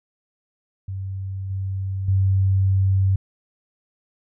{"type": "tone with level steps", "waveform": "sine", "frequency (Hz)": 96.1, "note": "G2", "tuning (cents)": -34, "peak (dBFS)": [-26, -23, -15], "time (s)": [0.88, 3.16], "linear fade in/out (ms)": 5, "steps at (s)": [1.5, 2.08], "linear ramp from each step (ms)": 5, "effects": []}